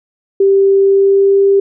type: tone with pitch glide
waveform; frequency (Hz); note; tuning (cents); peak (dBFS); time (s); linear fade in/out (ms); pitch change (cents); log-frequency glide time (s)
sine; 392 to 395.2; G4 to G4; 0 to +14; -6; 0.4-1.6; 5; +14; 0.8-1.44
effects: none